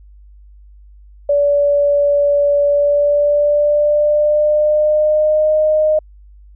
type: tone with pitch glide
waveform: sine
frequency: 575 to 616.3 Hz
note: D5 to D#5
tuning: -37 to -17 cents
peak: -10 dBFS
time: 1.29-5.99 s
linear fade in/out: 5 ms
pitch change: +120 cents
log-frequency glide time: 2.65-5.53 s
effects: added 50 Hz sine -39 dBFS peak until 6.55 s